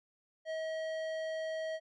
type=tone with tanh clipping; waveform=sine; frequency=638 Hz; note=D#5; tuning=43 cents sharp; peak=-37 dBFS; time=0.45-1.8 s; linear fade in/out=50 ms; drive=14 dB; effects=none